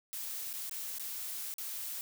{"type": "noise with dropouts", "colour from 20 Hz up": "blue", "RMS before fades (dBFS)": -40, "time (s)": [0.13, 2.01], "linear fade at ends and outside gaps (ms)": 0, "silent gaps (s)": [[0.529, 0.537], [0.695, 0.712], [0.984, 0.996], [1.54, 1.583]], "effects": []}